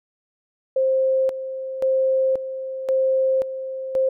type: tone with tremolo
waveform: sine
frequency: 527 Hz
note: C5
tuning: 12 cents sharp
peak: -16 dBFS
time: 0.76-4.09 s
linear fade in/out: 5 ms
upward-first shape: square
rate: 0.94 Hz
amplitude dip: 70%
effects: none